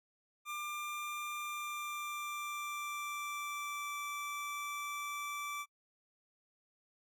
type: tone with pitch glide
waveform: 25% pulse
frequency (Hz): 1193 to 1164.4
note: D6 to D6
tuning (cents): +27 to -15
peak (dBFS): -35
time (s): 0.45-5.66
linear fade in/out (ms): 50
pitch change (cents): -42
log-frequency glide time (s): 1.38-3.97
effects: noise-tail reverb RT60 0.1 s tail -26 dB re dry